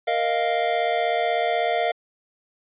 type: chord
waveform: square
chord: Bb suspended fourth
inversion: none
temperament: equal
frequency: 466.2 / 622.3 / 698.5 Hz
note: Bb4 / Eb5 / F5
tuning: 0 / 0 / 0 cents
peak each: -28 / -27 / -23 dBFS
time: 0.07-1.92 s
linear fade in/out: 10 ms
effects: resampled to 8000 Hz